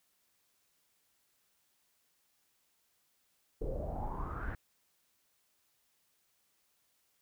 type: noise with low-pass filter sweep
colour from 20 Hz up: brown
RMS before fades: -38 dBFS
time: 3.61-4.55 s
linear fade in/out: 2 ms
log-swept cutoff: 460 to 1700 Hz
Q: 7.5
effects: white hiss -75 dBFS RMS until 7.21 s